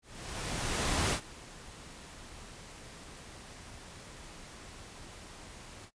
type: noise with ADSR envelope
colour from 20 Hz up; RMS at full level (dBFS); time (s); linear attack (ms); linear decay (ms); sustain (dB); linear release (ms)
pink; -29; 0.02-5.91; 1100; 85; -20; 69
effects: noise-tail reverb RT60 0.1 s tail -21 dB re dry + resampled to 22050 Hz